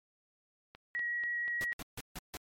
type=click train; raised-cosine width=0.3 ms; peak=-33 dBFS; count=5; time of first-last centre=0.75-1.723 s; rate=4.11 Hz
type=tone with vibrato; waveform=sine; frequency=1910 Hz; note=A#6; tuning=42 cents sharp; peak=-32 dBFS; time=0.95-1.73 s; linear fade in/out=0 ms; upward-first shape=triangle; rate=6.3 Hz; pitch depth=9 cents each way
type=noise bursts; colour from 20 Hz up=pink; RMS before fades=-42 dBFS; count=5; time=1.61-2.37 s; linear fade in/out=0 ms; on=32 ms; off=150 ms
effects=MP3 64 kbps